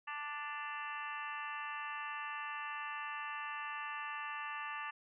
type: harmonic tone with a mistuned harmonic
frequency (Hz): 293.7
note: D4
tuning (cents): 0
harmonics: 3 / 4 / 5 / 6 / 7 / 8 / 9 / 10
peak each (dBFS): -47 / -44 / -54 / -45 / -52 / -57 / -48 / -57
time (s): 0.07-4.91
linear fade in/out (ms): 10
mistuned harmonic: 9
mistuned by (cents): +25
effects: none